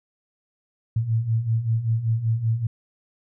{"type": "beating tone pair", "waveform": "sine", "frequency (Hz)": [110, 115.2], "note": ["A2", "A#2"], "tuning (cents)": [0, -20], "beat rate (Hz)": 5.2, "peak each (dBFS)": [-26, -21], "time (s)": [0.96, 2.67], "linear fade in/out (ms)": 5, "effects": []}